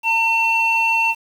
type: tone pair together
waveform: sine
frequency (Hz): 909.3 / 2703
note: A#5 / E7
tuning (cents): -43 / +43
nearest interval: octave + perfect fifth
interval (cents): 1886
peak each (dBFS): -18 / -15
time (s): 0.03-1.15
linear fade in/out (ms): 50
effects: tanh soft clip ceiling -9 dBFS + 7-bit